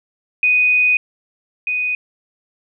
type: tone pair in turn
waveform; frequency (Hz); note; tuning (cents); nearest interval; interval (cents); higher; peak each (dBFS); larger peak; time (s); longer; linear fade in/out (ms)
sine; 2489 / 2489; D#7 / D#7; 0 / 0; unison; 0; neither; -11 / -17; first; 0.43-0.97 / 1.67-1.95; first; 2
effects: none